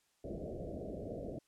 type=low-pass noise; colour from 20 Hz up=white; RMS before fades=-43 dBFS; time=0.24-1.39 s; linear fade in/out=5 ms; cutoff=660 Hz; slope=96 dB/octave; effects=white hiss -75 dBFS RMS until 1.47 s + low-pass 10000 Hz 12 dB/octave